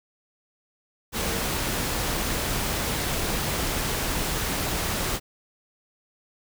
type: tone in noise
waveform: sine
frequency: 457.4 Hz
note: A#4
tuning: 33 cents flat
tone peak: -36 dBFS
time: 1.13-1.45 s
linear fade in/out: 50 ms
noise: pink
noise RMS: -27 dBFS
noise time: 1.12-5.2 s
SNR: -12 dB
effects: none